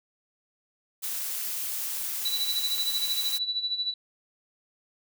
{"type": "noise", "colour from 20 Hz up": "blue", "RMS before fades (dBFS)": -32, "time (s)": [1.02, 3.39], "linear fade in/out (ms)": 20}
{"type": "tone with tremolo", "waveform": "sine", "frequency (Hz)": 3951, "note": "B7", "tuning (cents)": 0, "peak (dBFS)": -24, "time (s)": [2.25, 3.94], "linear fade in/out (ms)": 5, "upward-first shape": "sine", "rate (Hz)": 13, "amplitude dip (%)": 70}
{"effects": []}